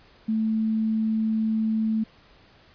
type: tone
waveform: sine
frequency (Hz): 220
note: A3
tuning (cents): 0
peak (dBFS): -21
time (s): 0.28-2.04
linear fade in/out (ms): 10
effects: pink hiss -55 dBFS RMS until 2.74 s + resampled to 11025 Hz